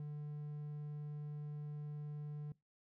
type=tone; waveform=triangle; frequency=148.4 Hz; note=D3; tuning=18 cents sharp; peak=-40 dBFS; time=0-2.52 s; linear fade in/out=2 ms; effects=noise-tail reverb RT60 0.2 s tail -21 dB re dry